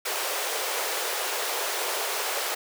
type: high-pass noise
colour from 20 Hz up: pink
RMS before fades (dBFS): -29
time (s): 0.05-2.55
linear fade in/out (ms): 10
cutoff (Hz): 400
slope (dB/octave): 48
effects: none